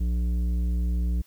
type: tone with tanh clipping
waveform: triangle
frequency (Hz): 59.6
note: A#1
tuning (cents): +39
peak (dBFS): -24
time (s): 0-1.22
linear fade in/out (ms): 10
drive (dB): 14
effects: white hiss -60 dBFS RMS until 1.26 s